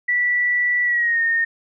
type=tone with pitch glide; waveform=sine; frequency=1959 to 1838.4 Hz; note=B6 to A#6; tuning=-15 to -25 cents; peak=-16 dBFS; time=0.08-1.45 s; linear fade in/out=10 ms; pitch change=-110 cents; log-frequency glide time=0.84-1.21 s; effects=none